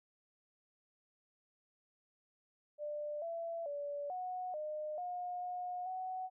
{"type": "tone with pitch steps", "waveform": "sine", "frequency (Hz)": [594, 670, 576, 733, 609, 717, 721, 745], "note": ["D5", "E5", "D5", "F#5", "D#5", "F5", "F#5", "F#5"], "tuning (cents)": [20, 28, -34, -16, -37, 45, -45, 12], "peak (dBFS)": -38, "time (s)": [2.78, 6.3], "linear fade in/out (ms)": 50, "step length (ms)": 440, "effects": []}